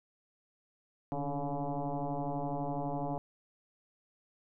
sine tone with frequency modulation, 280 Hz, C#4, 18 cents sharp, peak -32 dBFS, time 1.12-3.18 s, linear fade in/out 0 ms, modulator 143 Hz, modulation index 4.2, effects none

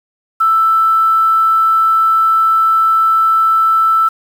sine tone with quantisation, 1323 Hz, E6, 6 cents sharp, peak -8 dBFS, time 0.4-4.09 s, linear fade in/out 10 ms, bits 6, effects none

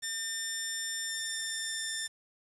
10% pulse tone with pitch glide, 1800 to 1788.6 Hz, A6 to A6, +39 to +28 cents, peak -24 dBFS, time 0.02-2.08 s, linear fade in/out 20 ms, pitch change -11 cents, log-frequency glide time 1.05-1.95 s, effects resampled to 24000 Hz + 9-bit

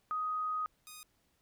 sine / 5% pulse tone pair in turn, 1251 / 1240.2 Hz, D#6 / D#6, +9 / -6 cents, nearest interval unison, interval 15 cents, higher first, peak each -32 / -36 dBFS, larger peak first, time 0.11-0.66 / 0.87-1.03 s, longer first, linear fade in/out 0 ms, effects pink hiss -74 dBFS RMS until 1.41 s

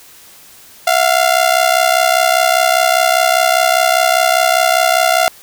sawtooth ring-modulated tone, 695 Hz, F5, 9 cents flat, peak -3 dBFS, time 0.87-5.28 s, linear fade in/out 0 ms, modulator 32.5 Hz, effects white hiss -41 dBFS RMS until 5.42 s

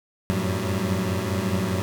25% pulse tone cluster, 91.7 / 96.5 / 111.1 / 181.8 / 194.6 Hz, F#2 / G2 / A2 / F#3 / G3, -15 / -27 / +17 / -30 / -12 cents, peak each -26 dBFS, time 0.3-1.82 s, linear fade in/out 0 ms, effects none

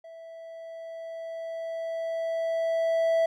triangle tone with level ramp, 658 Hz, E5, 3 cents flat, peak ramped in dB -41 to -18 dBFS, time 0.04-3.26 s, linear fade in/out 5 ms, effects none

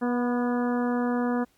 harmonic tone with a mistuned harmonic, 243.3 Hz, B3, 26 cents flat, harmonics 1 / 2 / 3 / 4 / 5 / 6 / 7, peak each -24 / -30 / -34 / -36 / -38 / -40 / -41 dBFS, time 0.01-1.45 s, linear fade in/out 20 ms, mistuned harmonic 4, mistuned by +25 cents, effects pink hiss -65 dBFS RMS until 1.57 s + MP3 96 kbps

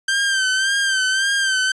sawtooth tone with vibrato, 1566 Hz, G6, 2 cents flat, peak -13 dBFS, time 0.08-1.72 s, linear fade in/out 5 ms, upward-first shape sine, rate 1.8 Hz, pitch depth 54 cents each way, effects resampled to 22050 Hz

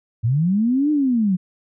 sine linear two-way sweep, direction up then down, 105.6 to 306.6 to 175.4 Hz, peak -15 dBFS, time 0.23-1.37 s, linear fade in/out 20 ms, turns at 0.91 s, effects none

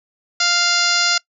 harmonic tone, 698 Hz, F5, 1 cent flat, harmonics 1 / 2 / 3 / 4 / 5 / 6 / 7 / 8 / 9 / 10, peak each -29 / -20 / -24 / -25 / -26 / -22 / -20 / -25 / -30 / -26 dBFS, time 0.4-1.18 s, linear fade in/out 5 ms, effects noise-tail reverb RT60 0.1 s tail -23 dB re dry

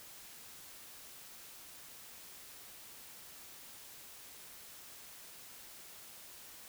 silence, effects white hiss -53 dBFS RMS until 6.68 s

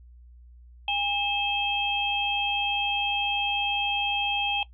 sine tone cluster, 815 / 2607 / 3202 Hz, G#5 / E7 / G7, -33 / -20 / +36 cents, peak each -29 / -28 / -26 dBFS, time 0.88-4.63 s, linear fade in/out 2 ms, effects noise-tail reverb RT60 0.1 s tail -17 dB re dry + added 60 Hz sine -47 dBFS peak until 4.73 s

